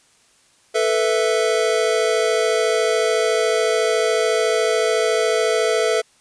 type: chord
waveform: square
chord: A suspended second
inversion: none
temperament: equal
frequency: 440 / 493.9 / 659.3 Hz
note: A4 / B4 / E5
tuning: 0 / 0 / 0 cents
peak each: -20 / -23 / -22 dBFS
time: 0.74-6.02 s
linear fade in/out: 20 ms
effects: white hiss -56 dBFS RMS until 6.2 s + resampled to 22050 Hz